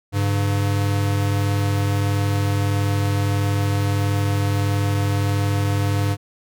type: tone pair together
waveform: square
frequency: 100.3 / 141.85 Hz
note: G2 / C#3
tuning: +40 / +40 cents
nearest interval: tritone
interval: 600 cents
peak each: -19 / -27 dBFS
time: 0.12-6.17 s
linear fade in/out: 50 ms
effects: none